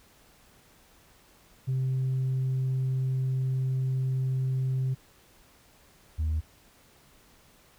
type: tone pair in turn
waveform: sine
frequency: 130.81 / 78.19 Hz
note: C3 / D#2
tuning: 0 / +9 cents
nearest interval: major sixth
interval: 891 cents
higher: first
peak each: -23 dBFS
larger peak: neither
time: 1.67-4.95 / 6.18-6.41 s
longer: first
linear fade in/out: 20 ms
effects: tanh soft clip ceiling -23 dBFS + pink hiss -59 dBFS RMS until 7.78 s